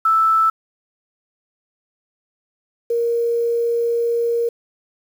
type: tone pair in turn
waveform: sine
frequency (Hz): 1318.5 / 468.7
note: E6 / A#4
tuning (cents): 0 / +9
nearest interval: octave + tritone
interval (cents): 1791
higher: first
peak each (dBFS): -12 / -16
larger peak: first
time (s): 0.05-0.5 / 2.9-4.49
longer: second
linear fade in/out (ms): 5
effects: 7-bit